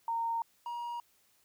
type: tone pair in turn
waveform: sine / triangle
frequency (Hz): 921 / 950.7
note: A#5 / A#5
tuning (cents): -21 / +34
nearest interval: minor second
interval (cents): 55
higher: second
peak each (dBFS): -30 / -34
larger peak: first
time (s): 0.08-0.42 / 0.66-1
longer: neither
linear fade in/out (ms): 2
effects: white hiss -69 dBFS RMS until 1.44 s